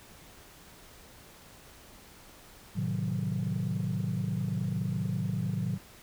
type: chord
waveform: sine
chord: A diminished seventh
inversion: none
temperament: equal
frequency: 110 / 130.81 / 155.56 / 185 Hz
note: A2 / C3 / Eb3 / Gb3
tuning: 0 / 0 / 0 / 0 cents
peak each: -33 / -34 / -33 / -32 dBFS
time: 2.75-5.78 s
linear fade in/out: 20 ms
effects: tanh soft clip ceiling -23 dBFS + pink hiss -53 dBFS RMS until 6.02 s